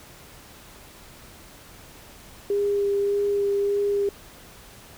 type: tone with vibrato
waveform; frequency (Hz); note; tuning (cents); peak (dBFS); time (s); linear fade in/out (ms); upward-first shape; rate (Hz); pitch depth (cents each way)
sine; 403.6; G#4; -49; -20; 2.5-4.09; 2; sine; 1.7; 11
effects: pink hiss -47 dBFS RMS until 4.97 s